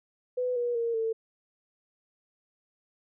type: tone with pitch steps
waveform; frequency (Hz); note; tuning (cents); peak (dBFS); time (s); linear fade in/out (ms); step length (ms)
sine; 499.4 / 481.8 / 464.9 / 448.5; B4 / B4 / A#4 / A4; +19 / -43 / -5 / +33; -26; 0.37-1.13; 10; 190
effects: none